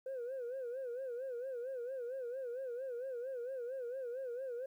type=tone with vibrato; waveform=sine; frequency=504 Hz; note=B4; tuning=35 cents sharp; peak=-37 dBFS; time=0.06-4.66 s; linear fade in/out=5 ms; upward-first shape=sine; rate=4.4 Hz; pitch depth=120 cents each way; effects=tanh soft clip ceiling -37 dBFS + 12-bit